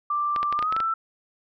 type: tone with pitch glide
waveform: sine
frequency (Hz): 1178 to 1329.9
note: D6 to E6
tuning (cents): +5 to +15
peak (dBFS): -22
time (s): 0.1-0.94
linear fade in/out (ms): 5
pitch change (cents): +210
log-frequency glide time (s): 0.55-0.78
type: clicks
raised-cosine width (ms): 0.3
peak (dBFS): -15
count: 8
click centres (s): 0.362 / 0.43 / 0.526 / 0.591 / 0.626 / 0.725 / 0.765 / 0.803
effects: none

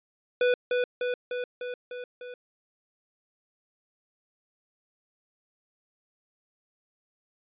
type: tone with echo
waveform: square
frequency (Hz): 493.9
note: B4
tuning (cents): 0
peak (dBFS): -21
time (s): 0.41-0.54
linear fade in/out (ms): 2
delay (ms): 300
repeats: 6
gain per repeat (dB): -3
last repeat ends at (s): 2.34
effects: resampled to 8000 Hz

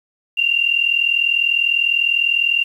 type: tone pair together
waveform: sine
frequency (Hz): 2754 / 2794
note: F7 / F7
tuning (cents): -25 / 0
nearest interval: unison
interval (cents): 25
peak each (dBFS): -17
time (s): 0.37-2.64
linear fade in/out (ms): 10
effects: 8-bit

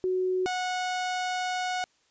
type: tone pair in turn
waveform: sine / sawtooth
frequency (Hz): 370 / 733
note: F#4 / F#5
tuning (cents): 0 / -16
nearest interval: octave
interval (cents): 1184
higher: second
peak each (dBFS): -24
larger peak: neither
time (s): 0.04-0.46 / 0.46-1.84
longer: second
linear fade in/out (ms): 0
effects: white hiss -67 dBFS RMS until 2.1 s + resampled to 16000 Hz

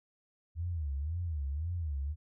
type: tone with vibrato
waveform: sine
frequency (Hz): 77.78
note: D#2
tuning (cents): 0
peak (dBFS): -32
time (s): 0.55-2.16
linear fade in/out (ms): 50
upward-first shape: sine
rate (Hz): 1.9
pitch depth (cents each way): 220
effects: none

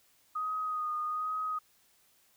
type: tone with vibrato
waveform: sine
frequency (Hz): 1244.5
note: D#6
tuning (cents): 0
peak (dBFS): -31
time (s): 0.35-1.59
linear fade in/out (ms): 10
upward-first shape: sine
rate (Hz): 1.2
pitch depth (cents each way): 25
effects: white hiss -67 dBFS RMS until 2.36 s

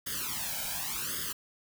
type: noise with flanger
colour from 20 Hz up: white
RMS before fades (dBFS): -35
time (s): 0.06-1.33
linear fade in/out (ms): 10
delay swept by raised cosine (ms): 0.6 to 1.31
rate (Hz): 0.89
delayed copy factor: +1
effects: none

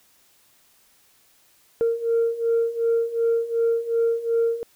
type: beating tone pair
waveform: sine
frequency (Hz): 460 / 462.7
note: A#4 / A#4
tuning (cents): -23 / -13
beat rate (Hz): 2.7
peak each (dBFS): -23 / -20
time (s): 1.81-4.63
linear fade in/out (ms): 0
effects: tanh soft clip ceiling -14 dBFS + white hiss -59 dBFS RMS until 4.75 s

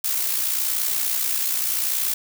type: noise with amplitude modulation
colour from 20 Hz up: blue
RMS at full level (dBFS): -21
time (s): 0.04-2.14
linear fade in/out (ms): 5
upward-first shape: sine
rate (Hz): 60.8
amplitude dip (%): 50
effects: none

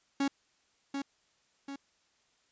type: tone with echo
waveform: 45% pulse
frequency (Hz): 277.2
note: C#4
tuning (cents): 0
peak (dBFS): -27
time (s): 0.2-0.28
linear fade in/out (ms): 5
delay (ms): 740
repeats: 2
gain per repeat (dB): -6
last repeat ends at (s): 1.76
effects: white hiss -71 dBFS RMS until 2.51 s + resampled to 16000 Hz

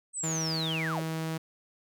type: linear sweep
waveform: sine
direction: down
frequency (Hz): 8372 to 246.9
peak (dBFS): -31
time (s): 0.13-1.03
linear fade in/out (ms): 50
type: tone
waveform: sawtooth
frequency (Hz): 160.8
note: E3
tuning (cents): -43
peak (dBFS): -27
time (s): 0.23-1.38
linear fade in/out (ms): 10
effects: none

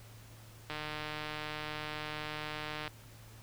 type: click train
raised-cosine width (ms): 0.3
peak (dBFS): -23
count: 332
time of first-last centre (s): 0.7-2.878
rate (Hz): 152
effects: added 111 Hz sine -53 dBFS peak until 3.42 s + pink hiss -57 dBFS RMS until 3.42 s

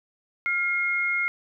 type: tone pair together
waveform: sine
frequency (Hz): 1400 / 2144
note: F6 / C7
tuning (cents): +4 / +42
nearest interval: perfect fifth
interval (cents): 738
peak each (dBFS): -29 / -23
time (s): 0.46-1.28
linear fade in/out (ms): 0
effects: none

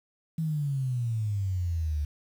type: exponential sweep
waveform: sine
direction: down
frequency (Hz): 164.3 to 72.1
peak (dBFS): -26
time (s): 0.38-2.05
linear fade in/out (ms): 5
effects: 9-bit

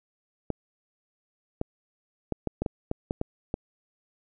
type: clicks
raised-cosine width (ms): 2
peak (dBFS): -14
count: 10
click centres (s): 0.503 / 1.614 / 2.323 / 2.473 / 2.62 / 2.662 / 2.914 / 3.109 / 3.214 / 3.541
effects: none

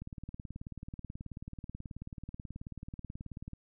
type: click train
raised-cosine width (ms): 5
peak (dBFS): -30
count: 66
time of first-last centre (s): 0.02-3.534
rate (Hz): 18.5
effects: none

